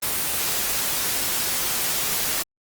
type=noise; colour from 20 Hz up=white; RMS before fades=-24 dBFS; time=0.02-2.43 s; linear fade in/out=10 ms; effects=Opus 24 kbps